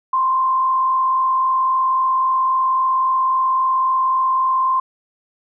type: tone with frequency modulation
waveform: sine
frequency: 1046.5 Hz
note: C6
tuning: in tune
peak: -14 dBFS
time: 0.13-4.8 s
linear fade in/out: 5 ms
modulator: 43.7 Hz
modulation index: 0.44
effects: none